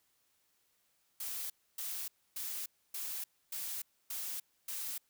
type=noise bursts; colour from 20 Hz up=blue; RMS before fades=-40 dBFS; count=7; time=1.2-4.98 s; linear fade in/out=5 ms; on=300 ms; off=280 ms; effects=white hiss -75 dBFS RMS until 5.09 s